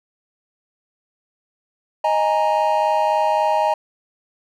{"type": "chord", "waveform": "triangle", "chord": "D# suspended fourth", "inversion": "none", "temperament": "just", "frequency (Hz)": [622.3, 829.7, 933.4], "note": ["D#5", "G#5", "A#5"], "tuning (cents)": [0, -2, 2], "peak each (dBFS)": -18, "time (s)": [2.04, 3.74], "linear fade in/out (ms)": 5, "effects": []}